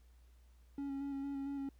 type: tone with vibrato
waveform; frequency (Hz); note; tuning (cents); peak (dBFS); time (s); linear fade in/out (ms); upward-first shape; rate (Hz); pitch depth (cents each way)
triangle; 277.4; C#4; +1; -36; 0.78-1.69; 2; square; 4.4; 18
effects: added 60 Hz sine -60 dBFS peak until 1.79 s + pink hiss -75 dBFS RMS until 1.79 s